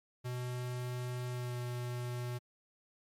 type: tone with pitch glide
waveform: square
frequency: 124.2 to 122.56 Hz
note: B2 to B2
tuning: +10 to -13 cents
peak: -37 dBFS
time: 0.24-2.39 s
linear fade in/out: 20 ms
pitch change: -23 cents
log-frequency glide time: 1.29-1.58 s
effects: MP3 64 kbps